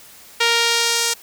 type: tone with band-pass filter sweep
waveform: sawtooth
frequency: 466.2 Hz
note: A#4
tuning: in tune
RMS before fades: -18 dBFS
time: 0.4-1.14 s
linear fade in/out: 10 ms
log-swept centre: 3100 to 7000 Hz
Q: 1
effects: white hiss -44 dBFS RMS until 1.22 s